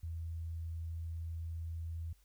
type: tone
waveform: sine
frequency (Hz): 82.41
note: E2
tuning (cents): 0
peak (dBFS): -38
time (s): 0.03-2.13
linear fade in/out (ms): 5
effects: added 50 Hz sine -65 dBFS peak until 2.24 s + white hiss -73 dBFS RMS until 2.24 s